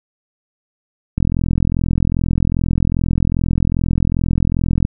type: click train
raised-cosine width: 5 ms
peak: -4 dBFS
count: 157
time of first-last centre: 1.18-4.851 s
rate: 42.5 Hz
effects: none